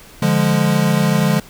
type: chord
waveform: square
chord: D diminished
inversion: none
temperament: equal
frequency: 146.83 / 174.61 / 207.7 Hz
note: D3 / F3 / Ab3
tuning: 0 / 0 / 0 cents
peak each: -18 dBFS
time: 0.22-1.4 s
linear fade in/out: 5 ms
effects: pink hiss -42 dBFS RMS until 1.49 s